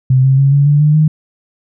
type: tone with pitch steps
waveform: sine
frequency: 130 / 133.81 / 137.73 / 141.77 / 145.92 / 150.2 / 154.6 Hz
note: C3 / C3 / C#3 / C#3 / D3 / D3 / D#3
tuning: -11 / +39 / -11 / +39 / -11 / +39 / -11 cents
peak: -6 dBFS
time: 0.1-1.08 s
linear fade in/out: 5 ms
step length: 140 ms
effects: none